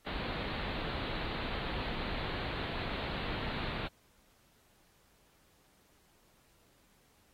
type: low-pass noise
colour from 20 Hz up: pink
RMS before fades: -38 dBFS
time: 0.06-3.88 s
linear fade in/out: 10 ms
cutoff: 4300 Hz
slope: 96 dB/octave
effects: pink hiss -68 dBFS RMS until 7.33 s + AAC 48 kbps